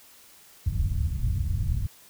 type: low-pass noise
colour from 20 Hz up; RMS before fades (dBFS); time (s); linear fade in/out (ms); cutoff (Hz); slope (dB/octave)
white; -26; 0.66-1.87; 5; 110; 24
effects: white hiss -53 dBFS RMS until 2.09 s